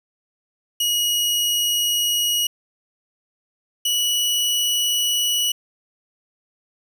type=tone pair in turn; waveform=sawtooth; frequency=2900 / 2937 Hz; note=F#7 / F#7; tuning=-35 / -13 cents; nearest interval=unison; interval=22 cents; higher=second; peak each=-15 dBFS; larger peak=neither; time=0.8-2.47 / 3.85-5.52 s; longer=neither; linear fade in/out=5 ms; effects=none